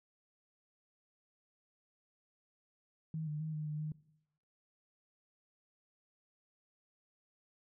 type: tone with pitch steps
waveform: sine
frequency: 158.4 / 150.4 / 156.9 / 153 / 151.1 / 153.6 Hz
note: D#3 / D3 / D#3 / D#3 / D3 / D#3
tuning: +31 / +42 / +15 / -29 / +50 / -22 cents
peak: -36 dBFS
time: 3.14-3.92 s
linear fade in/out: 2 ms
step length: 130 ms
effects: noise-tail reverb RT60 0.8 s tail -20 dB re dry